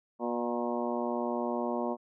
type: harmonic tone with a mistuned harmonic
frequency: 120 Hz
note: B2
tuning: 49 cents flat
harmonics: 2 / 3 / 4 / 5 / 6 / 7 / 8 / 9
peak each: -34 / -36 / -39 / -36 / -39 / -43 / -39 / -43 dBFS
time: 0.19-1.97 s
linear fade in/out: 50 ms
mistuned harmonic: 8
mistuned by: -38 cents
effects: none